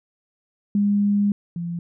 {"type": "tone pair in turn", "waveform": "sine", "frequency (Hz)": [203.6, 171.21], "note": ["G#3", "F3"], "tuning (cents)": [-34, -34], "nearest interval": "minor third", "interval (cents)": 300, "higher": "first", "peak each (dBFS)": [-16, -25], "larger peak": "first", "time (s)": [[0.75, 1.32], [1.56, 1.79]], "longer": "first", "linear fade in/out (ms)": 2, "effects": []}